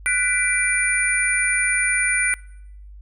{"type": "tone cluster", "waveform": "sine", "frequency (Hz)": [1486, 1987, 2350, 9540], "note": ["F#6", "B6", "D7", "D9"], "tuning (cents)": [7, 10, 1, 26], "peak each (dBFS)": -23, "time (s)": [0.06, 2.34], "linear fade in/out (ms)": 0, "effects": ["noise-tail reverb RT60 0.8 s tail -24 dB re dry", "added 50 Hz sine -38 dBFS peak until 3.01 s"]}